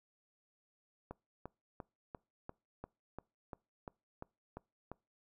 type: click train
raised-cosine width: 1 ms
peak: -30 dBFS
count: 12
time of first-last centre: 1.11-4.916 s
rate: 2.89 Hz
effects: noise-tail reverb RT60 0.3 s tail -25 dB re dry